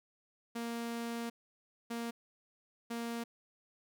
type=tone bursts at uneven times; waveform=sawtooth; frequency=233.4 Hz; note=A#3; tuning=2 cents sharp; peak=-33 dBFS; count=3; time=0.55-1.3 / 1.9-2.11 / 2.9-3.24 s; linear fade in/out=10 ms; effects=none